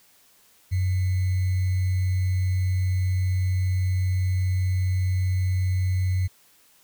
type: tone with sample-and-hold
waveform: sine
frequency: 92.5 Hz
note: F#2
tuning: in tune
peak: -20 dBFS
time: 0.71-6.28 s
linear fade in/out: 20 ms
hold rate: 2100 Hz
effects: white hiss -58 dBFS RMS until 6.83 s